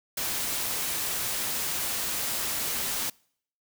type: noise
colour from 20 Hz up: white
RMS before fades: -30 dBFS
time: 0.17-3.1 s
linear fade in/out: 5 ms
effects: noise-tail reverb RT60 0.6 s tail -26 dB re dry